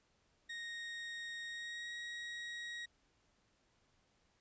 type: tone with pitch glide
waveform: 30% pulse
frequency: 1864.7 to 1894 Hz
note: A#6 to A#6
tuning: 0 to +27 cents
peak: -40 dBFS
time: 0.49-2.86 s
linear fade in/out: 10 ms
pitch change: +27 cents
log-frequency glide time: 1.46-1.93 s
effects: pink hiss -75 dBFS RMS until 4.4 s + resampled to 16000 Hz